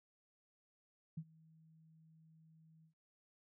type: tone with ADSR envelope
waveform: sine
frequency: 160.1 Hz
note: D#3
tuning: 50 cents sharp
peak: -39 dBFS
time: 1.17-2.94 s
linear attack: 8 ms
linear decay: 57 ms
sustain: -24 dB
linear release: 100 ms
effects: none